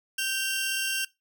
sawtooth tone cluster, 1560 / 2757 / 3158 Hz, G6 / F7 / G7, -9 / -23 / +12 cents, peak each -28 / -26 / -31 dBFS, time 0.18-1.05 s, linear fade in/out 5 ms, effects noise-tail reverb RT60 0.2 s tail -20 dB re dry

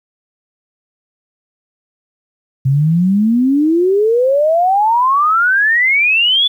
sine exponential sweep, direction up, 130 to 3500 Hz, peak -9 dBFS, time 2.65-6.48 s, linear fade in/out 10 ms, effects 8-bit

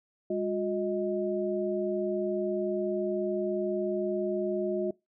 sine tone cluster, 203.4 / 361.1 / 627 Hz, G#3 / F#4 / D#5, -36 / -42 / +13 cents, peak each -35 / -29 / -33 dBFS, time 0.3-4.91 s, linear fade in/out 5 ms, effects noise-tail reverb RT60 0.2 s tail -22 dB re dry

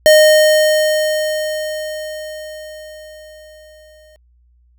square tone with exponential decay, 616 Hz, D#5, 17 cents flat, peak -5 dBFS, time 0.06-4.16 s, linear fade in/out 0 ms, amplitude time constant 890 ms, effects added 60 Hz sine -50 dBFS peak until 4.78 s

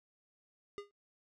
square tone with exponential decay, 407 Hz, G#4, 35 cents flat, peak -38 dBFS, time 0.78-0.91 s, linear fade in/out 0 ms, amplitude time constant 28 ms, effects noise-tail reverb RT60 0.1 s tail -23 dB re dry + low-pass 5000 Hz 12 dB/octave

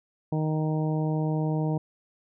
harmonic tone, 155.56 Hz, D#3, in tune, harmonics 1 / 2 / 3 / 4 / 5 / 6, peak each -25 / -31 / -35 / -37 / -39 / -41 dBFS, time 0.32-1.78 s, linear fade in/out 5 ms, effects none

